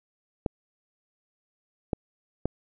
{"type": "clicks", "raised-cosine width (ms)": 2, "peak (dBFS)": -12, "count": 3, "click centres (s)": [0.462, 1.932, 2.456], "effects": []}